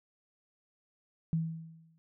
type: tone with exponential decay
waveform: sine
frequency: 162.6 Hz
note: E3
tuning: 23 cents flat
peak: -25 dBFS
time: 1.33-1.98 s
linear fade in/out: 0 ms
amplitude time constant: 140 ms
effects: none